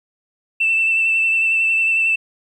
sine tone with vibrato, 2664 Hz, E7, 18 cents sharp, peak -13 dBFS, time 0.6-2.16 s, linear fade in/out 10 ms, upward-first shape sine, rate 11 Hz, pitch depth 21 cents each way, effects tanh soft clip ceiling -9 dBFS + 9-bit

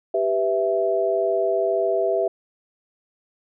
sine chord, E minor, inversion first, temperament equal, 392 / 493.9 / 659.3 Hz, G4 / B4 / E5, 0 / 0 / 0 cents, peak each -23 / -26 / -21 dBFS, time 0.14-2.28 s, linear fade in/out 5 ms, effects none

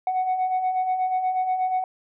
sine beating tone pair, 736 / 744.3 Hz, F#5 / F#5, -9 / +10 cents, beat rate 8.3 Hz, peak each -28 / -20 dBFS, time 0.07-1.84 s, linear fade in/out 2 ms, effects tanh soft clip ceiling -18 dBFS

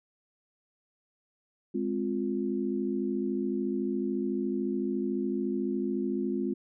sine chord, F minor, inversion first, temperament equal with one note detuned, 207.7 / 261.6 / 351.5 Hz, Ab3 / C4 / F4, 0 / 0 / +11 cents, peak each -32 dBFS, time 1.74-6.54 s, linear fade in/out 10 ms, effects none

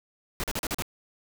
pink noise bursts, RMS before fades -30 dBFS, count 6, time 0.4-0.822 s, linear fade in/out 0 ms, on 37 ms, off 40 ms, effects none

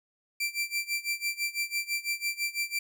sawtooth tone with tremolo, 2349 Hz, D7, in tune, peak -23 dBFS, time 0.4-2.79 s, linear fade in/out 5 ms, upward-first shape sine, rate 6 Hz, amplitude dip 90%, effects none

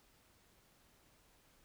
silence, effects pink hiss -69 dBFS RMS until 1.64 s

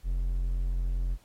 triangle tone, 43.98 Hz, F1, 13 cents sharp, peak -24 dBFS, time 0.03-1.18 s, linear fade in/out 50 ms, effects pink hiss -63 dBFS RMS until 1.24 s + AAC 48 kbps

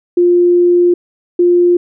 sine tone pair in turn, 351.6 / 351.6 Hz, F4 / F4, +12 / +12 cents, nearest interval unison, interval 0 cents, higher neither, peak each -6 dBFS, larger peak neither, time 0.17-0.94 / 1.39-1.77 s, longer first, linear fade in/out 5 ms, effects none

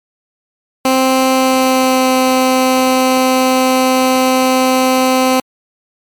15% pulse tone with pitch glide, 261.6 to 258.6 Hz, C4 to C4, 0 to -20 cents, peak -3 dBFS, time 0.85-5.4 s, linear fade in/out 2 ms, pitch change -20 cents, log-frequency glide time 1.3-2.12 s, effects MP3 96 kbps

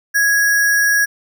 sine tone with sample-and-hold, 1661.2 Hz, G#6, in tune, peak -11 dBFS, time 0.14-1.06 s, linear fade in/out 20 ms, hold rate 7350 Hz, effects none

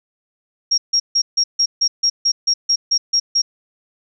sine tone bursts, 5588 Hz, F8, in tune, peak -12 dBFS, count 13, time 0.71-3.42 s, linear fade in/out 10 ms, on 70 ms, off 150 ms, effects none

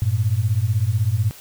sine beating tone pair, 98 / 114 Hz, G2 / A#2, 0 / -38 cents, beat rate 16 Hz, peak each -20 / -19 dBFS, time 0.02-1.31 s, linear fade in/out 0 ms, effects white hiss -43 dBFS RMS until 1.4 s

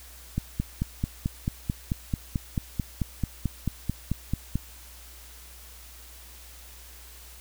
click train, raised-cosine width 5 ms, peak -13 dBFS, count 20, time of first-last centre 0.38-4.556 s, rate 4.55 Hz, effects added 60 Hz sine -48 dBFS peak until 7.4 s + white hiss -49 dBFS RMS until 7.4 s

